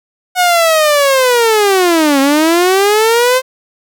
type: linear two-way sweep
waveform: sawtooth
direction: down then up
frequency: 735 to 268.1 to 523 Hz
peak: -4 dBFS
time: 0.35-3.42 s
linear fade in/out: 50 ms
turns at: 2.2 s
effects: none